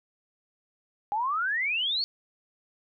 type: exponential sweep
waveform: sine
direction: up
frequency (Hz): 802 to 4540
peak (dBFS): -25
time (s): 1.12-2.04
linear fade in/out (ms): 0
effects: none